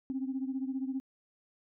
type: beating tone pair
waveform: sine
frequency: 261.3 / 276.3 Hz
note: C4 / C#4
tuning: -2 / -6 cents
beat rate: 15 Hz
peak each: -33 / -37 dBFS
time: 0.1-1 s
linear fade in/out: 0 ms
effects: tanh soft clip ceiling -25 dBFS

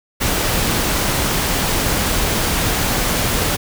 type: noise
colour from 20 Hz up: pink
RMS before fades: -18 dBFS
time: 0.2-3.57 s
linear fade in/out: 20 ms
effects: none

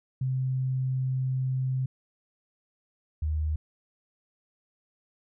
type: tone pair in turn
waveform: sine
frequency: 130.3 / 77.08 Hz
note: C3 / D#2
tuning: -7 / -16 cents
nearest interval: major sixth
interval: 909 cents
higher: first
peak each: -25 dBFS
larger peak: neither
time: 0.21-1.86 / 3.22-3.56 s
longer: first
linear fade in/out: 5 ms
effects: none

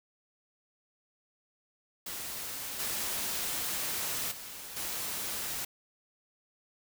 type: noise with level steps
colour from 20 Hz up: white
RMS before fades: -39 / -34 / -44 / -36 dBFS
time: 2.06-5.65 s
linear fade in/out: 5 ms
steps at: 2.79 / 4.31 / 4.76 s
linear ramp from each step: 10 ms
effects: none

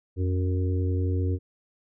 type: harmonic tone with a mistuned harmonic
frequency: 92.5 Hz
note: F#2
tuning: in tune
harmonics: 1 / 3 / 4 / 5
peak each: -23 / -33 / -35 / -37 dBFS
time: 0.16-1.39 s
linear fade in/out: 50 ms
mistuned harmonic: 1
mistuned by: -63 cents
effects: none

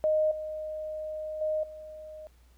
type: tone with level steps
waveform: sine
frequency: 619 Hz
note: D#5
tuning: 9 cents flat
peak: -22 / -33 / -26 / -41 dBFS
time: 0.04-2.27 s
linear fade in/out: 0 ms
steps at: 0.31 / 1.41 / 1.63 s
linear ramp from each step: 5 ms
effects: added 60 Hz sine -56 dBFS peak until 2.57 s + pink hiss -67 dBFS RMS until 2.57 s

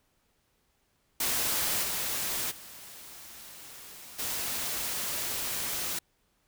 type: noise with level steps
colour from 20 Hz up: white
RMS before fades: -29 / -32 / -47 / -33 dBFS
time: 1.2-5.99 s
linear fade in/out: 5 ms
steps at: 1.82 / 2.5 / 4.18 s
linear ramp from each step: 20 ms
effects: pink hiss -72 dBFS RMS until 6.47 s

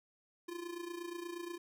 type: tone with amplitude modulation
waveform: square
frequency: 345.4 Hz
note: F4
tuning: 19 cents flat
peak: -39 dBFS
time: 0.48-1.58 s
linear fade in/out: 10 ms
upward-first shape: sine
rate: 28.4 Hz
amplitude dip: 70%
effects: none

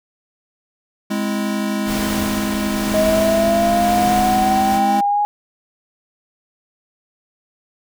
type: chord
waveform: square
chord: Ab augmented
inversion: none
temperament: equal with one note detuned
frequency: 207.7 / 259.4 / 329.6 Hz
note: Ab3 / C4 / E4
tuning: 0 / -15 / 0 cents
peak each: -21 / -27 / -27 dBFS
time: 1.1-5.01 s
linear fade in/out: 10 ms
type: noise with tremolo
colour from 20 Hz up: pink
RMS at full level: -25 dBFS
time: 1.85-4.81 s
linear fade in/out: 50 ms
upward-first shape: sine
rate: 1 Hz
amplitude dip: 40%
type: exponential sweep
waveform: sine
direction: up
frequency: 628 to 830.6 Hz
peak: -14 dBFS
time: 2.94-5.25 s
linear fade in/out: 0 ms
effects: none

